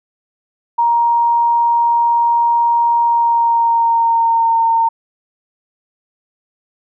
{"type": "tone with pitch glide", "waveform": "sine", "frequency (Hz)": [939, 913.9], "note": ["A#5", "A#5"], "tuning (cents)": [12, -35], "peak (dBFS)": -10, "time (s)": [0.78, 4.89], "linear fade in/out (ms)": 10, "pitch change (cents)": -47, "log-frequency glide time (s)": [3.02, 4.59], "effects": []}